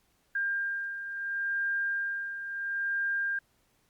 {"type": "beating tone pair", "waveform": "sine", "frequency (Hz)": [1600, 1600.73], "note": ["G6", "G6"], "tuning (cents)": [35, 36], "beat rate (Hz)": 0.73, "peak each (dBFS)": [-30, -37], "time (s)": [0.35, 3.39], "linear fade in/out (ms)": 5, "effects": ["pink hiss -70 dBFS RMS until 3.89 s", "Opus 48 kbps"]}